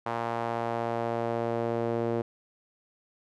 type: tone with band-pass filter sweep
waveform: sawtooth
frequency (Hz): 116.54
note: A#2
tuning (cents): 0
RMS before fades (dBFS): -30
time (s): 0.06-2.22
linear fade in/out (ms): 5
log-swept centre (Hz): 910 to 440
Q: 1.7
effects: none